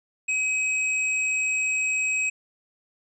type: tone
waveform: square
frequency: 2539 Hz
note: D#7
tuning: 34 cents sharp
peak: -23 dBFS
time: 0.28-2.3 s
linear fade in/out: 10 ms
effects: resampled to 24000 Hz